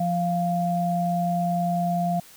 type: tone pair together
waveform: sine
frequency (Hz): 174.13 / 696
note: F3 / F5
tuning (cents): -5 / -6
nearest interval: 2 octaves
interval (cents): 2399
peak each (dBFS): -24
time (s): 0-2.2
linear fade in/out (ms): 5
effects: white hiss -49 dBFS RMS until 2.36 s